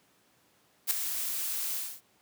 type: noise with ADSR envelope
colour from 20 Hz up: blue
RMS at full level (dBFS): -24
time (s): 0.87-2.01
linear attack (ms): 39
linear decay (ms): 3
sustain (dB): -9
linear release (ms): 260
effects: pink hiss -66 dBFS RMS until 2.21 s + high-pass 150 Hz 12 dB/octave